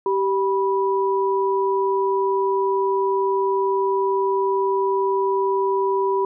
sine tone pair together, 388.9 / 980 Hz, G4 / B5, -14 / -14 cents, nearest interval octave + major third, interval 1600 cents, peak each -19 / -22 dBFS, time 0.06-6.25 s, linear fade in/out 2 ms, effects none

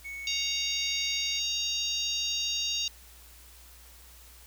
triangle tone with tremolo, 2217 Hz, C#7, in tune, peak -35 dBFS, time 0.04-1.4 s, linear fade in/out 20 ms, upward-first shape square, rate 1.3 Hz, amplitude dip 25%
harmonic tone, 932.3 Hz, A#5, in tune, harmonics 3 / 4 / 5 / 6 / 7, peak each -34 / -32 / -35 / -38 / -37 dBFS, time 0.27-2.88 s, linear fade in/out 2 ms
effects added 60 Hz sine -53 dBFS peak until 4.46 s + white hiss -54 dBFS RMS until 4.46 s

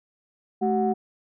sine tone cluster, 216 / 381.8 / 736 Hz, A3 / G4 / F#5, -32 / -46 / -9 cents, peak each -24 dBFS, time 0.61-0.94 s, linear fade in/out 20 ms, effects tanh soft clip ceiling -12 dBFS

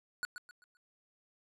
square tone with echo, 1464 Hz, F#6, 19 cents flat, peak -34 dBFS, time 0.23-0.25 s, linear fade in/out 0 ms, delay 130 ms, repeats 4, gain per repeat -9 dB, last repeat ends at 0.77 s, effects low-pass 12000 Hz 12 dB/octave

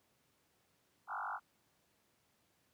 sine tone with frequency modulation, 1108.7 Hz, C#6, in tune, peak -38 dBFS, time 1.07-1.4 s, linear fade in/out 50 ms, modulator 50 Hz, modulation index 7, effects pink hiss -75 dBFS RMS until 2.73 s + high-pass 100 Hz 12 dB/octave

